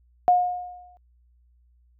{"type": "tone with exponential decay", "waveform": "sine", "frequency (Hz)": 718, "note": "F5", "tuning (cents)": 48, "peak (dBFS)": -12, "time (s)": [0.28, 0.97], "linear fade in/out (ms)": 0, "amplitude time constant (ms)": 150, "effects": ["added 60 Hz sine -57 dBFS peak until 1.99 s"]}